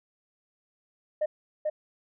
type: tone with echo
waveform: sine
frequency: 610 Hz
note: D#5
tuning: 34 cents flat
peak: -22 dBFS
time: 1.21-1.26 s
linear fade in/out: 10 ms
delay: 440 ms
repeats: 1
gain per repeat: -2 dB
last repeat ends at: 1.7 s
effects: tanh soft clip ceiling -21 dBFS